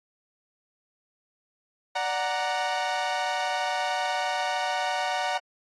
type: chord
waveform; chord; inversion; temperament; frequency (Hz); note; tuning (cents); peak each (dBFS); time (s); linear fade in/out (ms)
sawtooth; D augmented; none; equal; 587.3 / 740 / 932.3; D5 / F#5 / A#5; 0 / 0 / 0; -30 / -24 / -27; 1.95-5.38; 10
effects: low-pass 5000 Hz 12 dB/octave + AAC 32 kbps